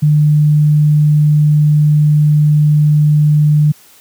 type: tone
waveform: sine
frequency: 150 Hz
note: D3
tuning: 37 cents sharp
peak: -6 dBFS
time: 0.02-3.72 s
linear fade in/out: 10 ms
effects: white hiss -44 dBFS RMS until 4 s + high-pass 80 Hz 12 dB/octave